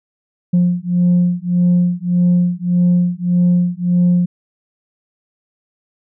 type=beating tone pair; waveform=sine; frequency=176.1 / 177.8 Hz; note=F3 / F3; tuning=+15 / +31 cents; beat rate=1.7 Hz; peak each=-13 dBFS; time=0.53-4.26 s; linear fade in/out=10 ms; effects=tanh soft clip ceiling -7 dBFS